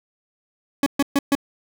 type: tone bursts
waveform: 40% pulse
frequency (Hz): 280.3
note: C#4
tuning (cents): +19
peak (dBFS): -14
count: 4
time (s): 0.83-1.352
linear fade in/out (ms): 2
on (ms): 33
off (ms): 130
effects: none